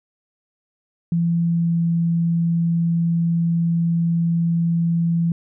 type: tone with pitch glide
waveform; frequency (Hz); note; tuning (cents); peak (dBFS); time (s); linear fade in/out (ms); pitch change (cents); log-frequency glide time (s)
sine; 169.1 to 168.13; E3 to E3; +44 to +34; -16; 1.12-5.32; 2; -10; 1.38-1.77
effects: none